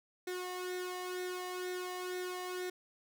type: tone with flanger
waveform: sawtooth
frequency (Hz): 363.6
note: F#4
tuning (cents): -30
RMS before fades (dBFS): -40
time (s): 0.27-2.7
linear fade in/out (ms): 5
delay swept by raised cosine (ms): 0.51 to 1.04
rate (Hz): 2.1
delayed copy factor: +0.65
effects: none